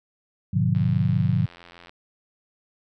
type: chord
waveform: sine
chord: G# diminished seventh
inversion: none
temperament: just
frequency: 103.83 / 124.59 / 149.51 / 179.41 Hz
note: G#2 / B2 / D3 / F3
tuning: 0 / +16 / +31 / +47 cents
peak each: -24 dBFS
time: 0.53-1.46 s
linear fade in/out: 10 ms
type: click train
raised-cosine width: 0.3 ms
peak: -29 dBFS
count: 100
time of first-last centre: 0.75-1.895 s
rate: 86.5 Hz
effects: none